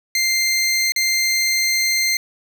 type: tone with dropouts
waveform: 20% pulse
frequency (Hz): 2094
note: C7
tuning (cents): +1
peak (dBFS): -11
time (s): 0.15-2.17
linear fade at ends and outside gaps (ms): 2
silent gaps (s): 0.921-0.961
effects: 8-bit